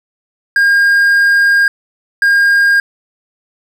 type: tone pair in turn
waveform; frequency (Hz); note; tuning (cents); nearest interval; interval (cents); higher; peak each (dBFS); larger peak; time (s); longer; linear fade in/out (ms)
triangle; 1616 / 1616; G#6 / G#6; -48 / -48; unison; 0; neither; -5; neither; 0.56-1.68 / 2.22-2.8; first; 2
effects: none